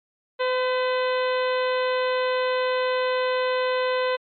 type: harmonic tone with a mistuned harmonic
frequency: 509 Hz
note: C5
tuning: 48 cents flat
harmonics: 1 / 2 / 3 / 4 / 5 / 6 / 7 / 8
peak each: -22 / -28 / -32 / -34 / -36 / -38 / -39 / -40 dBFS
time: 0.39-4.17 s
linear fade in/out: 20 ms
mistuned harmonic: 4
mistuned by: -30 cents
effects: MP3 64 kbps